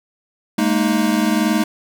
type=chord; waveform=square; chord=Ab suspended second; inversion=none; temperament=equal with one note detuned; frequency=207.7 / 229.1 / 311.1 Hz; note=Ab3 / Bb3 / Eb4; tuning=0 / -30 / 0 cents; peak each=-20 dBFS; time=0.58-1.64 s; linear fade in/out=5 ms; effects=none